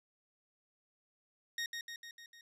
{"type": "tone with echo", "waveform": "20% pulse", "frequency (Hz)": 1864.7, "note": "A#6", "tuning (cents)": 0, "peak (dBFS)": -30, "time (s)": [1.58, 1.66], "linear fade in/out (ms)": 2, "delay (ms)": 150, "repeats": 5, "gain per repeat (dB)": -4, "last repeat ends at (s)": 2.41, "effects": ["low-pass 11000 Hz 12 dB/octave"]}